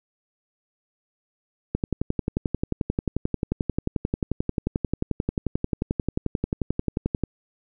click train, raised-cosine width 3 ms, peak -10 dBFS, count 63, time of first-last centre 1.75-7.237 s, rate 11.3 Hz, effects none

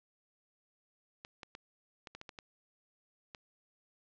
clicks, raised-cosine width 0.2 ms, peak -28 dBFS, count 9, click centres 1.249 / 1.432 / 1.551 / 2.072 / 2.15 / 2.214 / 2.292 / 2.388 / 3.348 s, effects low-pass 5000 Hz 12 dB/octave

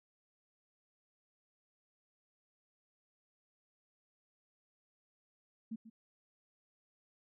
sine tone with echo, 223.2 Hz, A3, 25 cents sharp, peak -38 dBFS, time 5.71-5.76 s, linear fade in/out 10 ms, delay 140 ms, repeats 1, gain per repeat -13 dB, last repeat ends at 5.9 s, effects none

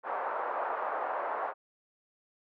pink band-pass noise, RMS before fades -34 dBFS, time 0.03-1.54 s, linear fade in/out 50 ms, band 580 to 1300 Hz, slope 24 dB/octave, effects none

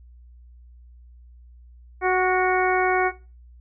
harmonic tone with a mistuned harmonic, 370 Hz, F#4, in tune, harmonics 1 / 2 / 3 / 4 / 5 / 6, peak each -21 / -22 / -27 / -28 / -30 / -29 dBFS, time 2.01-3.12 s, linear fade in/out 50 ms, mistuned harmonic 4, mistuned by -25 cents, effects noise-tail reverb RT60 0.3 s tail -17 dB re dry + added 60 Hz sine -45 dBFS peak until 3.6 s

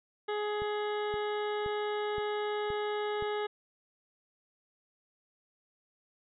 harmonic tone, 418.7 Hz, G#4, 14 cents sharp, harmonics 1 / 2 / 3 / 4 / 5 / 7 / 8 / 9, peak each -32 / -38 / -42 / -44 / -46 / -49 / -50 / -51 dBFS, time 0.28-3.47 s, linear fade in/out 10 ms
click train, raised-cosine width 5 ms, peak -32 dBFS, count 6, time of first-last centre 0.62-3.224 s, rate 1.92 Hz
effects none

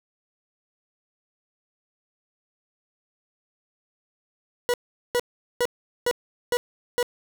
40% pulse tone bursts, 486.1 Hz, B4, 28 cents flat, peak -19 dBFS, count 6, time 4.69-7.028 s, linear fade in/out 0 ms, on 48 ms, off 410 ms, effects none

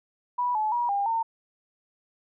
sine tone with pitch steps, 980 / 860 / 960 / 803 / 909 Hz, B5 / A5 / B5 / G5 / A#5, -14 / -40 / -49 / +41 / -44 cents, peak -23 dBFS, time 0.38-1.23 s, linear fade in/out 10 ms, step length 170 ms, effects none

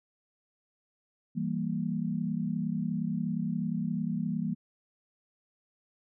sine chord, E diminished, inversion none, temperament equal, 164.81 / 196 / 233.1 Hz, E3 / G3 / Bb3, 0 / 0 / 0 cents, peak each -33 dBFS, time 1.35-4.55 s, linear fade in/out 20 ms, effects none

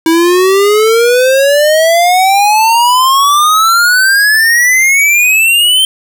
square exponential sweep, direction up, 321.9 to 3136 Hz, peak -6 dBFS, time 0.06-5.85 s, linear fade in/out 2 ms, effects none

